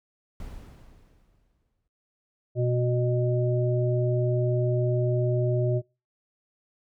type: noise with exponential decay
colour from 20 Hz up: brown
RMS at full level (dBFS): -38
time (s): 0.4-1.88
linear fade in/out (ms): 1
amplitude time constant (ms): 320
type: harmonic tone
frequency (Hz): 122.9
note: B2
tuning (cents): -8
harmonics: 1 / 3 / 5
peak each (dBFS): -23 / -28 / -30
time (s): 2.55-5.82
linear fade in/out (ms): 50
effects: noise-tail reverb RT60 0.3 s tail -26 dB re dry